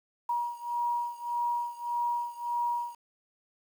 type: beating tone pair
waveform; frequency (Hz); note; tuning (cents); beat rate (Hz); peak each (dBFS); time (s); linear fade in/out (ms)
sine; 954 / 955.7; A#5 / A#5; +40 / +43; 1.7; -31 / -33; 0.29-2.95; 5
effects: 9-bit